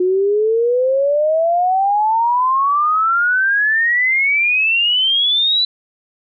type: exponential sweep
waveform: sine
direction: up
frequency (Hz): 358.8 to 4003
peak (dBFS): -12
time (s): 0-5.65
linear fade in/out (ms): 5
effects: none